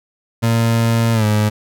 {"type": "tone with pitch glide", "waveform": "30% pulse", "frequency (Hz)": [115.1, 106.16], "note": ["A#2", "G#2"], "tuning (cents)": [-22, 38], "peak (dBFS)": -10, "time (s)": [0.42, 1.5], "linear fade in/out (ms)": 20, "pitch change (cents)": -140, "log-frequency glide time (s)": [1.13, 1.25], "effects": []}